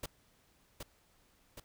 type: noise with echo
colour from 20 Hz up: pink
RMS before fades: -39 dBFS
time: 0.03-0.06 s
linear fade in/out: 5 ms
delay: 770 ms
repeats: 2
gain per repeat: -4 dB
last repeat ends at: 1.6 s
effects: pink hiss -69 dBFS RMS until 1.64 s